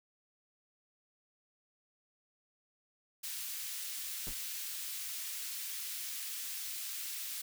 white high-pass noise, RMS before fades -41 dBFS, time 3.23-7.42 s, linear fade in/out 10 ms, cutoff 2200 Hz, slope 12 dB/octave
brown noise with exponential decay, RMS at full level -34 dBFS, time 4.27-4.39 s, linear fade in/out 0 ms, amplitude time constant 24 ms
effects none

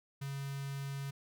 square tone with notch filter, 138.59 Hz, C#3, in tune, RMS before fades -40 dBFS, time 0.21-1.11 s, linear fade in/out 10 ms, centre 530 Hz, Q 0.61, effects none

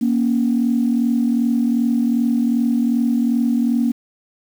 sine tone pair together, 235.7 / 278.3 Hz, A#3 / C#4, +19 / +7 cents, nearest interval minor third, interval 288 cents, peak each -15 / -20 dBFS, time 0.01-3.92 s, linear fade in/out 10 ms, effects tanh soft clip ceiling -7 dBFS + 7-bit

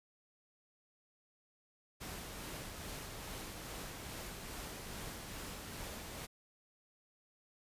pink noise with tremolo, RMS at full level -45 dBFS, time 2-6.27 s, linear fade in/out 20 ms, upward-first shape sine, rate 2.4 Hz, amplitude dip 25%, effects resampled to 32000 Hz

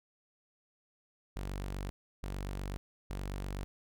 sawtooth tone bursts, 48 Hz, G1, 36 cents flat, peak -33 dBFS, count 3, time 1.36-3.64 s, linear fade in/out 0 ms, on 540 ms, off 330 ms, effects none

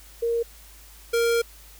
sine / square tone pair in turn, 466.2 / 466.2 Hz, A#4 / A#4, 0 / 0 cents, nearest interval unison, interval 0 cents, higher neither, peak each -21 / -20 dBFS, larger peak second, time 0.22-0.43 / 1.13-1.42 s, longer second, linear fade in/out 10 ms, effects added 52 Hz sine -48 dBFS peak until 1.79 s + white hiss -50 dBFS RMS until 1.79 s

